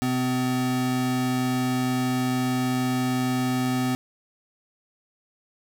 square tone pair together, 127.5 / 253.9 Hz, C3 / B3, -44 / +48 cents, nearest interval octave, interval 1192 cents, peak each -29 / -24 dBFS, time 0.02-3.95 s, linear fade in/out 0 ms, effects none

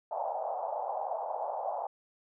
white band-pass noise, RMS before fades -35 dBFS, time 0.11-1.87 s, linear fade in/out 5 ms, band 590 to 860 Hz, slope 48 dB/octave, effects none

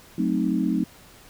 sine chord, F# diminished seventh, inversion none, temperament equal, 185 / 220 / 261.6 / 311.1 Hz, F#3 / A3 / C4 / Eb4, 0 / 0 / 0 / 0 cents, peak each -26 dBFS, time 0.18-0.84 s, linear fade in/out 5 ms, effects pink hiss -50 dBFS RMS until 1.29 s

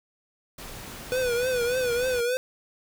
pink noise, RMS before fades -40 dBFS, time 0.58-2.21 s, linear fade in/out 5 ms
square tone with vibrato, 493.9 Hz, B4, in tune, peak -24 dBFS, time 1.12-2.37 s, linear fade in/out 0 ms, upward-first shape triangle, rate 3.4 Hz, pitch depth 94 cents each way
effects none

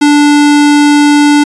square tone, 292.5 Hz, D4, 7 cents flat, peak -4 dBFS, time 0.01-1.44 s, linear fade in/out 10 ms, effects resampled to 22050 Hz

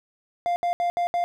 triangle tone bursts, 698.5 Hz, F5, in tune, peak -19 dBFS, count 5, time 0.46-1.24 s, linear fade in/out 0 ms, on 100 ms, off 70 ms, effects none

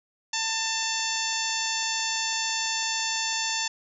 harmonic tone with a mistuned harmonic, 894 Hz, A5, 27 cents sharp, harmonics 1 / 2 / 3 / 4 / 5 / 6 / 7 / 8, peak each -34 / -34 / -34 / -34 / -34 / -34 / -34 / -34 dBFS, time 0.33-3.68 s, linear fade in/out 5 ms, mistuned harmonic 4, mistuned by -21 cents, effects none

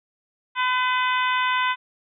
harmonic tone, 505 Hz, B4, 39 cents sharp, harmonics 2 / 3 / 4 / 5 / 6 / 7, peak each -22 / -26 / -28 / -30 / -32 / -33 dBFS, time 0.55-1.76 s, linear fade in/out 50 ms, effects none

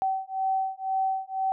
sine beating tone pair, 765 / 767 Hz, G5 / G5, -42 / -38 cents, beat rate 2 Hz, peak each -28 dBFS, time 0.02-1.52 s, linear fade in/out 0 ms, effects none

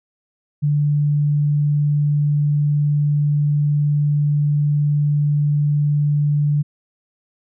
sine tone, 146.83 Hz, D3, in tune, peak -14 dBFS, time 0.62-6.63 s, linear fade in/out 20 ms, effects none

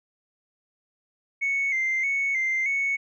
sine tone with vibrato, 2150 Hz, C7, 47 cents sharp, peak -21 dBFS, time 1.41-2.97 s, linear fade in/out 20 ms, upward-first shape square, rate 1.6 Hz, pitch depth 51 cents each way, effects tanh soft clip ceiling -19 dBFS

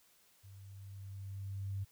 sine tone with level ramp, 98 Hz, G2, in tune, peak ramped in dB -52 to -35 dBFS, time 0.43-1.85 s, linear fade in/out 20 ms, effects white hiss -68 dBFS RMS until 1.91 s

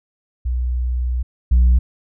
sine tone pair in turn, 61.74 / 61.35 Hz, B1 / B1, 0 / -11 cents, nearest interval unison, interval 11 cents, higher first, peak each -17 / -7 dBFS, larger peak second, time 0.45-1.23 / 1.51-1.79 s, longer first, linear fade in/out 10 ms, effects tanh soft clip ceiling -8 dBFS

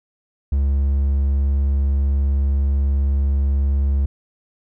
triangle tone, 69.3 Hz, C#2, in tune, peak -13 dBFS, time 0.52-4.06 s, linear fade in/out 5 ms, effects none

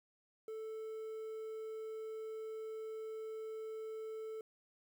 triangle tone with quantisation, 440 Hz, A4, in tune, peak -40 dBFS, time 0.48-4.41 s, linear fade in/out 2 ms, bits 11, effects none

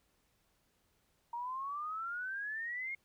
sine exponential sweep, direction up, 932.3 to 2169 Hz, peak -37 dBFS, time 1.33-2.95 s, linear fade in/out 5 ms, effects pink hiss -75 dBFS RMS until 3.04 s

